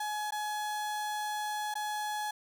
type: tone with dropouts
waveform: 35% pulse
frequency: 844 Hz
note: G#5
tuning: 28 cents sharp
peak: -31 dBFS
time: 0-2.31 s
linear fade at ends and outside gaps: 5 ms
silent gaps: 0.308-0.321 / 1.741-1.753 s
effects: none